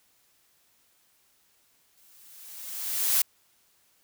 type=noise with exponential growth; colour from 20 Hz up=blue; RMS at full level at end=-21 dBFS; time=1.97-3.22 s; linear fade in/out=5 ms; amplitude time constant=270 ms; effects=white hiss -66 dBFS RMS until 4.03 s